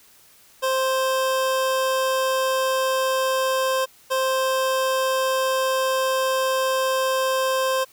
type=tone pair in turn; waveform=25% pulse; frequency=525 / 525 Hz; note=C5 / C5; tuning=+6 / +6 cents; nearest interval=unison; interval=0 cents; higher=neither; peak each=-16 dBFS; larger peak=neither; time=0.62-3.86 / 4.1-7.85 s; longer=second; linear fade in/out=20 ms; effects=white hiss -53 dBFS RMS until 7.92 s